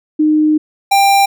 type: tone pair in turn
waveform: sine / square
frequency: 306.6 / 792 Hz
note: D#4 / G5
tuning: -25 / +18 cents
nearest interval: octave + major third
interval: 1643 cents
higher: second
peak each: -8 / -8 dBFS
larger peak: neither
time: 0.19-0.58 / 0.91-1.26 s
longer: first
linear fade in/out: 10 ms
effects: none